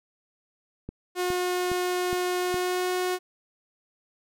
click train, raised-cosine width 3 ms, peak -22 dBFS, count 5, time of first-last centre 0.89-2.543 s, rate 2.42 Hz
sawtooth tone with pitch glide, 360.7 to 364.3 Hz, F#4 to F#4, -44 to -27 cents, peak -21 dBFS, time 1.15-3.19 s, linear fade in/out 50 ms, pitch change +17 cents, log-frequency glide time 2.4-2.91 s
effects none

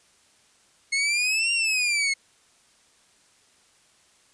sawtooth exponential two-way sweep, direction up then down, 2163 to 2789 to 2163 Hz, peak -18 dBFS, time 0.92-2.14 s, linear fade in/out 10 ms, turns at 1.52 s, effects white hiss -60 dBFS RMS until 4.33 s + resampled to 22050 Hz

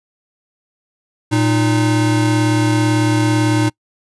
square tone pair together, 115.03 / 307.1 Hz, A#2 / D#4, -23 / -23 cents, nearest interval octave + perfect fourth, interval 1700 cents, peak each -16 dBFS, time 1.31-3.7 s, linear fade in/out 20 ms, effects noise-tail reverb RT60 0.1 s tail -26 dB re dry + resampled to 24000 Hz

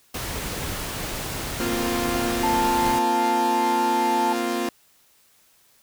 pink noise, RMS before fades -30 dBFS, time 0.14-2.99 s, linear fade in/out 5 ms
sawtooth chord, Bb suspended second, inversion none, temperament equal, 233.1 / 261.6 / 349.2 Hz, Bb3 / C4 / F4, 0 / 0 / 0 cents, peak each -25 / -26 / -22 dBFS, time 1.6-4.69 s, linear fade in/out 2 ms
sine tone, 880 Hz, A5, in tune, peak -20 dBFS, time 2.43-4.33 s, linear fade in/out 5 ms
effects white hiss -59 dBFS RMS until 5.82 s

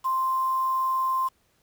sine tone with quantisation, 1046.5 Hz, C6, in tune, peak -22 dBFS, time 0.04-1.29 s, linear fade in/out 20 ms, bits 7, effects pink hiss -67 dBFS RMS until 1.62 s

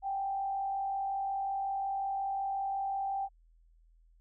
sine tone with frequency modulation, 784 Hz, G5, in tune, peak -31 dBFS, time 0.02-3.29 s, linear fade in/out 50 ms, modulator 45.5 Hz, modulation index 0.4, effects added 41 Hz sine -60 dBFS peak until 4.2 s

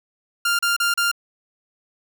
sawtooth tone bursts, 1396.9 Hz, F6, in tune, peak -14 dBFS, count 4, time 0.45-1.115 s, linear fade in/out 5 ms, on 140 ms, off 35 ms, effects none

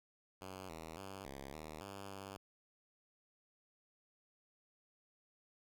5% pulse tone with pitch steps, 94.3 / 80.4 / 96.8 / 68.6 / 77.5 / 98.7 / 97.7 Hz, F#2 / E2 / G2 / C#2 / D#2 / G2 / G2, +33 / -43 / -21 / -17 / -6 / +12 / -5 cents, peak -36 dBFS, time 0.41-2.37 s, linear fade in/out 5 ms, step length 280 ms, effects none

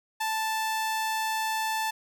sawtooth tone, 880 Hz, A5, in tune, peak -23 dBFS, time 0.2-1.91 s, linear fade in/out 10 ms, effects none

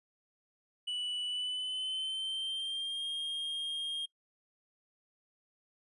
triangle tone with pitch glide, 2960 to 3228 Hz, F#7 to G#7, 0 to -50 cents, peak -32 dBFS, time 0.87-4.06 s, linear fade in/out 10 ms, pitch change +150 cents, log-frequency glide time 1.26-3.05 s, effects noise-tail reverb RT60 0.1 s tail -21 dB re dry + resampled to 24000 Hz

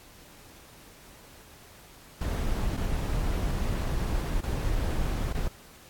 brown noise with dropouts, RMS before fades -28 dBFS, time 2.21-5.48 s, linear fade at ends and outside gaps 5 ms, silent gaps 2.768-2.774 / 4.409-4.433 / 5.328-5.346 s, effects pink hiss -52 dBFS RMS until 5.89 s + AAC 64 kbps

